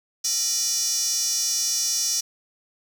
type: tone with high-pass filter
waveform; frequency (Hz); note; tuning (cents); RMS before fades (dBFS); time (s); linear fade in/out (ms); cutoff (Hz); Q
square; 268.9; C4; +47; -24; 0.24-2.21; 10; 5700; 5.7
effects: none